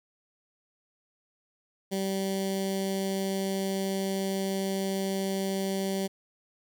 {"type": "tone with notch filter", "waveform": "15% pulse", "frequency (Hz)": 193.3, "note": "G3", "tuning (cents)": -24, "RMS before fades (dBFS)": -30, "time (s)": [1.91, 6.08], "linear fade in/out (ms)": 20, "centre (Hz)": 1300, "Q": 0.52, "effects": []}